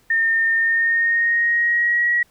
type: tone with pitch glide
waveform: sine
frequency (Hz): 1818 to 1913.9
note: A#6 to A#6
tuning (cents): -44 to +45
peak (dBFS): -15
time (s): 0.1-2.23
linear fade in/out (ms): 5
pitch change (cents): +89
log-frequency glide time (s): 0.55-2.11
effects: pink hiss -58 dBFS RMS until 2.3 s